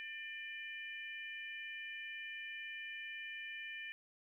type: harmonic tone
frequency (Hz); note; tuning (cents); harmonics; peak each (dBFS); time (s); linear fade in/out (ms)
597; D5; +28; 3 / 4 / 5; -47 / -47 / -52; 0-3.92; 0
effects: 13-bit